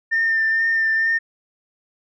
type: tone with vibrato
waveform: sine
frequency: 1802 Hz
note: A6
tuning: 41 cents sharp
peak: -15 dBFS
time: 0.11-1.19 s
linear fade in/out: 20 ms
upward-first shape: triangle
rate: 2.2 Hz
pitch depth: 21 cents each way
effects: tanh soft clip ceiling -12 dBFS